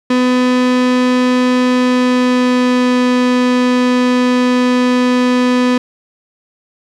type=tone with pitch glide; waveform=35% pulse; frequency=251.1 to 249.4 Hz; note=B3 to B3; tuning=+29 to +17 cents; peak=-8 dBFS; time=0.1-5.78 s; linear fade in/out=5 ms; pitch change=-12 cents; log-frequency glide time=1.66-3.02 s; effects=low-pass 5000 Hz 12 dB/octave + 8-bit